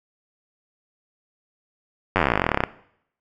slowing click train, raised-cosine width 0.5 ms, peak -3 dBFS, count 26, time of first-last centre 2.16-2.637 s, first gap 10 ms, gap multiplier 1.05, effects noise-tail reverb RT60 0.7 s tail -18 dB re dry

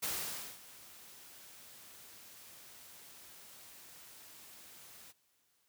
white noise with ADSR envelope, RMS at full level -36 dBFS, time 0.02-5.13 s, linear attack 14 ms, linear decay 540 ms, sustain -19 dB, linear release 29 ms, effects white hiss -75 dBFS RMS until 5.68 s + high-pass 60 Hz 12 dB/octave

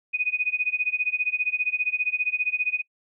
sine tone with tremolo, 2489 Hz, D#7, in tune, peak -19 dBFS, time 0.13-2.82 s, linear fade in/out 20 ms, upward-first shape sine, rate 15 Hz, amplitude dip 95%, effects noise-tail reverb RT60 0.1 s tail -25 dB re dry

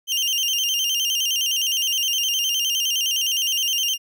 30% pulse tone with vibrato, 2960 Hz, F#7, in tune, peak -17 dBFS, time 0.07-3.98 s, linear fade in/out 50 ms, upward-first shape square, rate 9.7 Hz, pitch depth 87 cents each way, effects none

